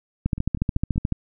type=two click trains; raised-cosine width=5 ms; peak=-9 / -18 dBFS; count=13 / 4; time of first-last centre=0.26-1.123 / 0.38-0.959 s; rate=13.9 / 5.18 Hz; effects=none